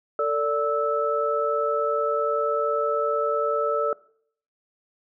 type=tone cluster; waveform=sine; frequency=447.4 / 583 / 1310 Hz; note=A4 / D5 / E6; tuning=+29 / -13 / -11 cents; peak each=-25 dBFS; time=0.19-3.93 s; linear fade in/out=2 ms; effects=noise-tail reverb RT60 0.6 s tail -21 dB re dry